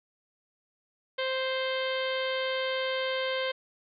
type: harmonic tone with a mistuned harmonic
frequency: 523.3 Hz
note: C5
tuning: in tune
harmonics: 1 / 2 / 3 / 4 / 5 / 6 / 7 / 8 / 9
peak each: -30 / -38 / -37 / -37 / -44 / -37 / -42 / -47 / -49 dBFS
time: 1.18-3.52 s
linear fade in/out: 10 ms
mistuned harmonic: 9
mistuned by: -32 cents
effects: none